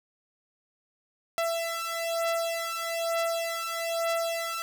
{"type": "beating tone pair", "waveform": "sawtooth", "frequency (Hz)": [667, 668.1], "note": ["E5", "E5"], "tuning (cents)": [20, 23], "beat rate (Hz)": 1.1, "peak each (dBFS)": -27, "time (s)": [1.38, 4.62], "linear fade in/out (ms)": 0, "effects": []}